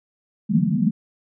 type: band-pass noise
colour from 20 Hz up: white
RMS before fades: -19 dBFS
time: 0.49-0.91 s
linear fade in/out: 20 ms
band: 150 to 240 Hz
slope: 96 dB/octave
effects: none